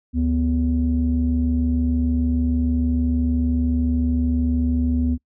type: tone pair together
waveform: sine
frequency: 73.4 / 246.9 Hz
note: D2 / B3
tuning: 0 / 0 cents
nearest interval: octave + major sixth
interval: 2100 cents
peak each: -19 dBFS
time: 0.13-5.18 s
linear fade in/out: 50 ms
effects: noise-tail reverb RT60 0.1 s tail -24 dB re dry + tanh soft clip ceiling -11 dBFS